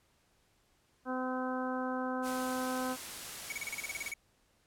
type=harmonic tone; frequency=256.1 Hz; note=C4; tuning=37 cents flat; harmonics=1 / 2 / 3 / 4 / 5 / 6; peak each=-36 / -39 / -41 / -42 / -43 / -44 dBFS; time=1.05-2.97 s; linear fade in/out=50 ms
type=noise; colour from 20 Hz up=white; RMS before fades=-43 dBFS; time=2.22-4.14 s; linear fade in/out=50 ms
type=tone bursts; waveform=square; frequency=2245 Hz; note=C#7; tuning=21 cents sharp; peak=-36 dBFS; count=12; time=3.5-4.138 s; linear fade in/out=2 ms; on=22 ms; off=34 ms
effects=pink hiss -71 dBFS RMS until 4.66 s + low-pass 12000 Hz 12 dB/octave